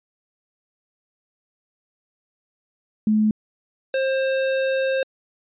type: tone pair in turn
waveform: sine / square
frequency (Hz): 214.8 / 531.3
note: A3 / C5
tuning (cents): -41 / +26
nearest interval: octave + major third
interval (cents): 1567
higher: second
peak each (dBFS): -15 / -20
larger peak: first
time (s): 3.07-3.31 / 3.94-5.03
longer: second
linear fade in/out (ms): 2
effects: resampled to 8000 Hz